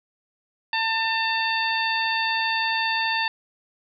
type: harmonic tone with a mistuned harmonic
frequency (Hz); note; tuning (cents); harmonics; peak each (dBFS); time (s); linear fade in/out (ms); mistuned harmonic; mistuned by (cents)
897; A5; +33; 1 / 2 / 3 / 4 / 5; -26 / -26 / -28 / -31 / -31; 0.73-3.28; 2; 5; +22
effects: none